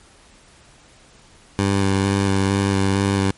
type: tone with vibrato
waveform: 15% pulse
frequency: 98 Hz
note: G2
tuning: in tune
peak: -10 dBFS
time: 1.59-3.31 s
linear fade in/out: 0 ms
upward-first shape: square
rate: 2.2 Hz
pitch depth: 16 cents each way
effects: pink hiss -50 dBFS RMS until 3.37 s + MP3 48 kbps